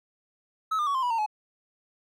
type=tone with pitch steps; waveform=triangle; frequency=1291 / 1204.5 / 1123.9 / 1048.6 / 978.4 / 912.9 / 851.7 Hz; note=E6 / D6 / C#6 / C6 / B5 / A#5 / G#5; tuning=-37 / +43 / +24 / +3 / -16 / -36 / +43 cents; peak=-22 dBFS; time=0.71-1.263 s; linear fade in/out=10 ms; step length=79 ms; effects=none